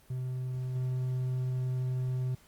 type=tone with level steps; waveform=triangle; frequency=127.8 Hz; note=C3; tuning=40 cents flat; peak=-30 / -27 dBFS; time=0.1-2.35 s; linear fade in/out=5 ms; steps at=0.75 s; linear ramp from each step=5 ms; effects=pink hiss -61 dBFS RMS until 2.47 s + Opus 32 kbps